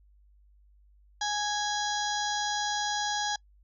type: harmonic tone with a mistuned harmonic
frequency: 830 Hz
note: G#5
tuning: 1 cent flat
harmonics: 1 / 2 / 4 / 5 / 6 / 7 / 8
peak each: -31 / -34 / -37 / -38 / -39 / -39 / -40 dBFS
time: 1.21-3.36 s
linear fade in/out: 5 ms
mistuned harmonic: 5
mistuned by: -54 cents
effects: noise-tail reverb RT60 0.1 s tail -25 dB re dry + added 50 Hz sine -57 dBFS peak until 3.63 s